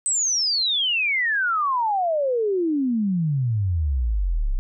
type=exponential sweep; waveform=sine; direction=down; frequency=8240 to 30.28 Hz; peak=-19 dBFS; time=0.06-4.59 s; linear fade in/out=0 ms; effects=none

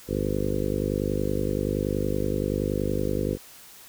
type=harmonic tone with a mistuned harmonic; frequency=50.6 Hz; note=G#1; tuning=44 cents flat; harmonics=1 / 2 / 3 / 4 / 5 / 6 / 7 / 8 / 9 / 10; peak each=-33 / -33 / -33 / -33 / -33 / -33 / -33 / -33 / -33 / -33 dBFS; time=0.07-3.38 s; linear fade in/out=50 ms; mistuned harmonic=1; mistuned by=+110 cents; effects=white hiss -48 dBFS RMS until 3.88 s

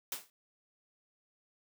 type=noise with exponential decay; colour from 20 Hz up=white; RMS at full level=-34 dBFS; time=0.12-0.3 s; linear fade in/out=1 ms; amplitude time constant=39 ms; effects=high-pass 200 Hz 12 dB/octave

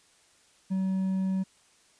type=tone with hard clipping; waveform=triangle; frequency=189.7 Hz; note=F#3; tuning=43 cents sharp; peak=-26 dBFS; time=0.7-1.44 s; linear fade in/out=20 ms; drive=5 dB; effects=white hiss -62 dBFS RMS until 1.99 s + resampled to 22050 Hz

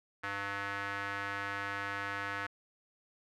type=tone with band-pass filter; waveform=square; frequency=100 Hz; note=G2; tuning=35 cents sharp; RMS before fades=-38 dBFS; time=0.23-2.47 s; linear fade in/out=10 ms; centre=1600 Hz; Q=2.7; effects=none

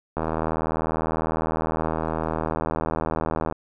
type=click train; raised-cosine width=1 ms; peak=-11 dBFS; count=269; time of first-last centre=0.17-3.524 s; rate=79.9 Hz; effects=none

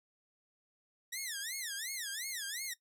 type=tone with vibrato; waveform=10% pulse; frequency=1864.7 Hz; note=A#6; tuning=in tune; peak=-29 dBFS; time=1.12-2.74 s; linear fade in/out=10 ms; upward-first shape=sine; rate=2.8 Hz; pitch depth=270 cents each way; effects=noise-tail reverb RT60 0.1 s tail -17 dB re dry

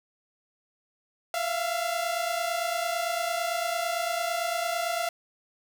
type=tone pair together; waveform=sawtooth; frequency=669.6 / 698.5 Hz; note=E5 / F5; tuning=+27 / 0 cents; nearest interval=minor second; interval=73 cents; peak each=-26 dBFS; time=1.34-5.09 s; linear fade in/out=2 ms; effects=none

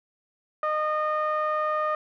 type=tone with low-pass filter; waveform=sawtooth; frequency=613 Hz; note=D#5; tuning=26 cents flat; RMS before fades=-26 dBFS; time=0.63-1.95 s; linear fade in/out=2 ms; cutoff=1400 Hz; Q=4; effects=none

